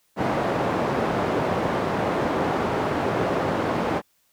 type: band-pass noise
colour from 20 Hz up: white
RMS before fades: -24 dBFS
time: 0.16-4.02 s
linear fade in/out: 50 ms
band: 110 to 770 Hz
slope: 12 dB/octave
effects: white hiss -66 dBFS RMS until 4.32 s